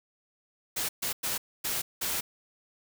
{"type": "noise bursts at uneven times", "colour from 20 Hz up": "white", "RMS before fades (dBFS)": -31, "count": 5, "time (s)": [[0.76, 0.89], [1.02, 1.13], [1.23, 1.38], [1.64, 1.82], [2.01, 2.21]], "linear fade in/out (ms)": 10, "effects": []}